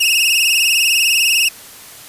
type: tone with vibrato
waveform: sawtooth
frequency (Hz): 2704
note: E7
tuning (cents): +43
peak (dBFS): -8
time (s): 0-1.49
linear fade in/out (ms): 10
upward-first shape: sine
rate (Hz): 20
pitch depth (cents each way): 110
effects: white hiss -37 dBFS RMS until 2.08 s + resampled to 32000 Hz

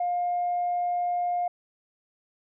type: tone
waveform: sine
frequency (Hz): 708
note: F5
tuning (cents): +23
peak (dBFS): -23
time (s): 0-1.48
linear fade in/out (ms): 5
effects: tanh soft clip ceiling -20 dBFS

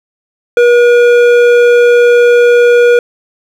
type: tone with hard clipping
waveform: triangle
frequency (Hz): 480.9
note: B4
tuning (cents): -46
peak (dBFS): -5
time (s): 0.57-2.99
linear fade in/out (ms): 2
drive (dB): 14
effects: none

